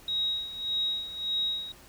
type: tone with tremolo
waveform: sine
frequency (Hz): 3800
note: A#7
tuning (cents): +33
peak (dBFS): -25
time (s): 0.08-1.72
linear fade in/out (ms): 2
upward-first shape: sine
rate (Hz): 1.7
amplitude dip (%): 75
effects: pink hiss -53 dBFS RMS until 1.88 s